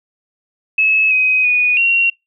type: tone with pitch steps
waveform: sine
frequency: 2587 / 2521 / 2470 / 2746 Hz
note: E7 / D#7 / D#7 / F7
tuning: -33 / +22 / -13 / -30 cents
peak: -10 dBFS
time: 0.78-2.1 s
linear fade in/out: 5 ms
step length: 330 ms
effects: noise-tail reverb RT60 0.2 s tail -25 dB re dry